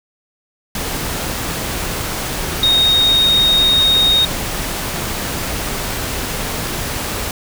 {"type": "tone in noise", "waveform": "sine", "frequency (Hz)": 3724, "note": "A#7", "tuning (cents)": -2, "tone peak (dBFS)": -10, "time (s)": [2.63, 4.25], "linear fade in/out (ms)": 2, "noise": "pink", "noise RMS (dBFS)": -22, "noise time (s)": [0.75, 7.31], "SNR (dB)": 9, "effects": []}